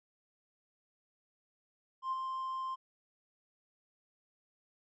triangle tone with ADSR envelope, 1049 Hz, C6, 4 cents sharp, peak -27 dBFS, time 2.02-2.76 s, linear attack 99 ms, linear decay 24 ms, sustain -6 dB, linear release 25 ms, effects tanh soft clip ceiling -29 dBFS + resampled to 16000 Hz

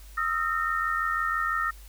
sine tone cluster, 1262 / 1348 / 1833 Hz, D#6 / E6 / A#6, +24 / +38 / -30 cents, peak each -29 dBFS, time 0.17-1.71 s, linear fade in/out 10 ms, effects added 50 Hz sine -44 dBFS peak until 1.88 s + white hiss -54 dBFS RMS until 1.88 s

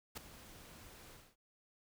pink noise with ADSR envelope, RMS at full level -40 dBFS, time 0.15-1.36 s, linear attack 23 ms, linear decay 6 ms, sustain -16 dB, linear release 240 ms, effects none

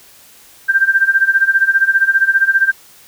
sine tone with tremolo, 1578 Hz, G6, 11 cents sharp, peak -6 dBFS, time 0.68-2.72 s, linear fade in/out 20 ms, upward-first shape sine, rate 15 Hz, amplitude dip 85%, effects white hiss -44 dBFS RMS until 3.07 s

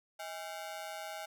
sawtooth ring-modulated tone, 727 Hz, F#5, 31 cents flat, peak -34 dBFS, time 0.19-1.26 s, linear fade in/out 10 ms, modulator 88.7 Hz, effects none

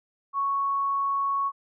sine tone, 1108.7 Hz, C#6, in tune, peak -23 dBFS, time 0.33-1.52 s, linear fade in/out 50 ms, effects none

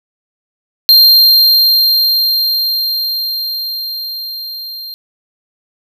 square tone with level ramp, 4186 Hz, C8, in tune, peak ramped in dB -3 to -25 dBFS, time 0.89-4.94 s, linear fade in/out 0 ms, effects none

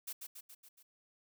blue noise with echo, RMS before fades -42 dBFS, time 0.07-0.13 s, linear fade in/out 10 ms, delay 140 ms, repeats 5, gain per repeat -4 dB, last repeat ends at 0.83 s, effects none

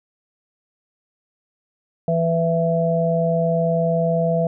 harmonic tone, 166.3 Hz, E3, 16 cents sharp, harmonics 1 / 3 / 4, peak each -20 / -23 / -20 dBFS, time 2.08-4.47 s, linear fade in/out 2 ms, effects none

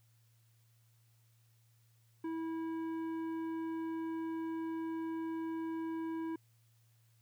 sine tone with tanh clipping, 325.6 Hz, E4, 21 cents flat, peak -38 dBFS, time 2.24-6.36 s, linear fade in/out 5 ms, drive 11 dB, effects added 114 Hz sine -66 dBFS peak until 7.21 s + white hiss -75 dBFS RMS until 7.21 s

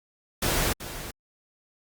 pink noise with echo, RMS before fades -25 dBFS, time 0.42-0.73 s, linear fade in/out 5 ms, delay 380 ms, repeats 1, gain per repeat -12 dB, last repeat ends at 1.11 s, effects Opus 48 kbps

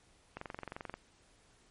click train, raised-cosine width 0.5 ms, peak -26 dBFS, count 14, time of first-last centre 0.37-0.94 s, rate 22.8 Hz, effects pink hiss -66 dBFS RMS until 1.7 s + MP3 48 kbps

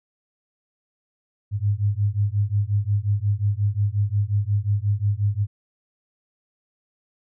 sine beating tone pair, 99.8 / 105.4 Hz, G2 / G#2, +32 / +26 cents, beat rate 5.6 Hz, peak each -22 dBFS, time 1.51-5.47 s, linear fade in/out 50 ms, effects none

